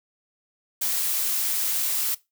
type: noise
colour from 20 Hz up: blue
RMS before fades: -25 dBFS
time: 0.81-2.15 s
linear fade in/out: 10 ms
effects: noise-tail reverb RT60 0.2 s tail -19 dB re dry